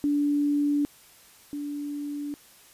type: tone pair in turn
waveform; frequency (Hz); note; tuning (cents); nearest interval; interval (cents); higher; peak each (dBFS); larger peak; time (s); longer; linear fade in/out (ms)
sine; 290 / 290; D4 / D4; -22 / -22; unison; 0; neither; -21 / -30; first; 0.04-0.85 / 1.53-2.34; neither; 0
effects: white hiss -54 dBFS RMS until 2.73 s + resampled to 32000 Hz